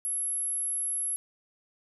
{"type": "tone", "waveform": "sine", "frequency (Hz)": 11175, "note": "F9", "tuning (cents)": 0, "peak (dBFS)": -28, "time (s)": [0.05, 1.16], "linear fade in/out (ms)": 0, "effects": []}